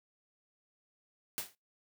white noise with exponential decay, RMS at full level -33 dBFS, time 1.38-1.55 s, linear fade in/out 0 ms, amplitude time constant 36 ms, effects noise-tail reverb RT60 0.2 s tail -22 dB re dry + high-pass 100 Hz 12 dB/octave

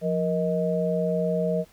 sine tone cluster, 175.7 / 471.6 / 628 Hz, F3 / A#4 / D#5, +11 / +20 / +16 cents, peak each -26 / -27 / -26 dBFS, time 0.01-1.65 s, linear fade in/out 50 ms, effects pink hiss -57 dBFS RMS until 1.72 s

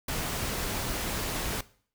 pink noise, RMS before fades -32 dBFS, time 0.08-1.61 s, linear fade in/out 5 ms, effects noise-tail reverb RT60 0.5 s tail -19 dB re dry

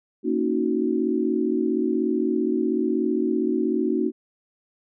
sine chord, D# minor seventh, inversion second, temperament equal with one note detuned, 233.1 / 277.2 / 314.2 / 370 Hz, A#3 / C#4 / D#4 / F#4, 0 / 0 / +17 / 0 cents, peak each -26 / -27 / -25 / -25 dBFS, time 0.23-4.12 s, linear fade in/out 50 ms, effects none

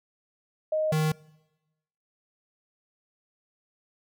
sine / square tone pair in turn, 622.3 / 155.57 Hz, D#5 / D#3, 0 / 0 cents, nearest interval 2 octaves, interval 2400 cents, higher first, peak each -23 dBFS, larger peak neither, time 0.72-0.92 / 0.92-1.12 s, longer neither, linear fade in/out 5 ms, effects noise-tail reverb RT60 1.0 s tail -24 dB re dry

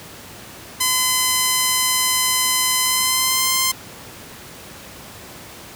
5% pulse tone with pitch glide, 1020 to 1045 Hz, C6 to C6, -44 to -2 cents, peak -4 dBFS, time 0.8-3.72 s, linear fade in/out 10 ms, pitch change +42 cents, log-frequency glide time 2.82-3.54 s, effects pink hiss -38 dBFS RMS until 5.75 s + high-pass 80 Hz 12 dB/octave

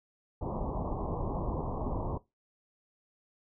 pink low-pass noise, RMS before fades -34 dBFS, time 0.41-2.18 s, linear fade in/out 10 ms, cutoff 1100 Hz, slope 96 dB/octave, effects noise-tail reverb RT60 0.2 s tail -18 dB re dry

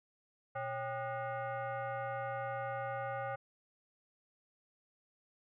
sine tone with frequency modulation, 121.1 Hz, B2, 34 cents flat, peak -36 dBFS, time 0.55-3.36 s, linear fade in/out 10 ms, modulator 670 Hz, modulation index 1.9, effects none

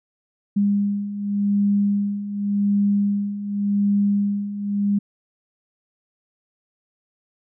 sine beating tone pair, 201.8 / 202.68 Hz, G#3 / G#3, -49 / -42 cents, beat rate 0.88 Hz, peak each -24 / -19 dBFS, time 0.56-4.99 s, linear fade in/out 10 ms, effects none

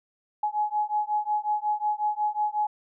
sine beating tone pair, 840 / 845.5 Hz, G#5 / G#5, +19 / +31 cents, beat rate 5.5 Hz, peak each -27 dBFS, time 0.43-2.67 s, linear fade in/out 5 ms, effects none

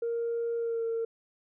sine tone with pitch glide, 466.2 to 456.9 Hz, A#4 to A#4, 0 to -35 cents, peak -27 dBFS, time 0.02-1.05 s, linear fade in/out 5 ms, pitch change -35 cents, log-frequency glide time 0.57-0.84 s, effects tanh soft clip ceiling -25 dBFS

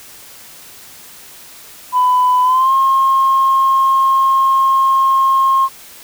sine tone with pitch glide, 1000 to 1071.8 Hz, B5 to C6, +21 to +41 cents, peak -8 dBFS, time 1.92-5.69 s, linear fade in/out 50 ms, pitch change +120 cents, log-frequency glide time 2.43-2.73 s, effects tanh soft clip ceiling -5 dBFS + white hiss -38 dBFS RMS until 6.03 s

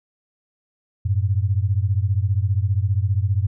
sine beating tone pair, 93.4 / 108.4 Hz, F#2 / A2, +17 / -25 cents, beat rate 15 Hz, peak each -19 / -21 dBFS, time 1.05-3.47 s, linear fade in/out 10 ms, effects none

